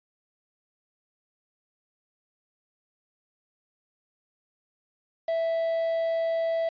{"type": "tone with quantisation", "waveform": "triangle", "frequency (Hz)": 659.3, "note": "E5", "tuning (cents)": 0, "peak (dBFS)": -22, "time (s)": [5.28, 6.69], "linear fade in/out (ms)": 5, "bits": 7, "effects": ["resampled to 11025 Hz"]}